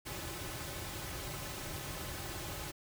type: noise with comb filter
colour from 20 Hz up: pink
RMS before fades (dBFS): -42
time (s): 0.05-2.72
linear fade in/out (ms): 20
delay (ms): 4.3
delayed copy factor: -0.6
effects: none